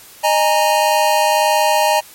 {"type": "chord", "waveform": "square", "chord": "D# suspended fourth", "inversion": "none", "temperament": "equal with one note detuned", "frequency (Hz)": [615.5, 830.6, 932.3], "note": ["D#5", "G#5", "A#5"], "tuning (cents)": [-19, 0, 0], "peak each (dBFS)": -17, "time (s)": [0.23, 2.01], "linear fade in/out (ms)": 20, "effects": ["white hiss -41 dBFS RMS until 2.14 s", "MP3 64 kbps"]}